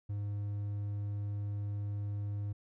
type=tone; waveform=triangle; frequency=102.3 Hz; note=G#2; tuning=26 cents flat; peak=-32 dBFS; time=0.09-2.53 s; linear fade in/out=10 ms; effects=none